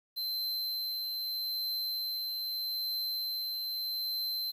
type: tone with tremolo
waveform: square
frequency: 4095 Hz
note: C8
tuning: 38 cents flat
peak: -32 dBFS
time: 0.16-4.52 s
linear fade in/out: 20 ms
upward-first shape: triangle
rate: 0.8 Hz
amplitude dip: 25%
effects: 10-bit